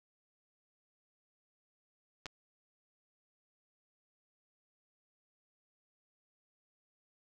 clicks, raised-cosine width 0.2 ms, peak -23 / -28 dBFS, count 2, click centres 2.258 / 2.265 s, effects none

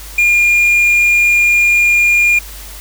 triangle tone with quantisation, 2414 Hz, D7, 47 cents sharp, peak -6 dBFS, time 0.18-2.39 s, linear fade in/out 5 ms, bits 6, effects added 50 Hz sine -31 dBFS peak until 2.8 s + white hiss -33 dBFS RMS until 2.8 s

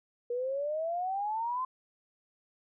sine exponential sweep, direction up, 475.1 to 1046.5 Hz, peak -30 dBFS, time 0.3-1.65 s, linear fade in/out 5 ms, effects none

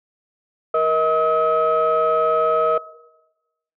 sine tone cluster, 471.8 / 633 / 1279 Hz, A#4 / D#5 / D#6, +21 / +30 / +47 cents, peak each -19 dBFS, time 0.74-2.78 s, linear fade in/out 5 ms, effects noise-tail reverb RT60 1.0 s tail -19 dB re dry + tanh soft clip ceiling -9 dBFS

